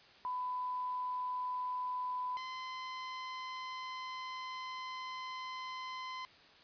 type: tone pair in turn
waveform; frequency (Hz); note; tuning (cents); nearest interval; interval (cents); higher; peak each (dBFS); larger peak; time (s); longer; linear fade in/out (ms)
sine / sawtooth; 1000 / 1029.3; B5 / C6; +21 / -29; unison; 50; second; -35 / -37; first; 0.25-2.37 / 2.37-6.25; second; 0
effects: white hiss -60 dBFS RMS until 6.63 s + resampled to 11025 Hz